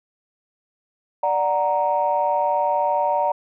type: chord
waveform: sine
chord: D augmented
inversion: none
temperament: equal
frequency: 587.3 / 740 / 932.3 Hz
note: D5 / F#5 / A#5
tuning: 0 / 0 / 0 cents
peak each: -22 / -23 / -20 dBFS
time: 1.23-3.32 s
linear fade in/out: 5 ms
effects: tanh soft clip ceiling -9 dBFS